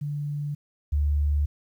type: tone pair in turn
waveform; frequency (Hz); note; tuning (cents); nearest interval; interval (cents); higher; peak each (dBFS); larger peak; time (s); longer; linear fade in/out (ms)
sine; 146.1 / 73.05; D3 / D2; -9 / -9; octave; 1200; first; -27 / -20; second; 0.01-0.55 / 0.92-1.46; neither; 10
effects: 10-bit